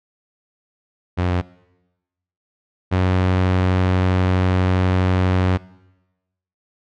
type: tone pair in turn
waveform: sawtooth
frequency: 89.5 / 92.28 Hz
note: F2 / F#2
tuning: +43 / -4 cents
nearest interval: minor second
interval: 53 cents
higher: second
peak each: -13 / -11 dBFS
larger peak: second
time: 1.17-1.42 / 2.91-5.58 s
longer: second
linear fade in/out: 20 ms
effects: noise-tail reverb RT60 1.0 s tail -21 dB re dry + low-pass 3000 Hz 12 dB/octave